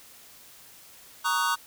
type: chord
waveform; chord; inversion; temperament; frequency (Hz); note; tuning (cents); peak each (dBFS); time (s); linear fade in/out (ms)
square; D# minor seventh; second; just; 933.4 / 1120.1 / 1244.5 / 1493.4; A#5 / C#6 / D#6 / F#6; +2 / +18 / 0 / +16; -30; 1.24-1.56; 20
effects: white hiss -51 dBFS RMS until 1.66 s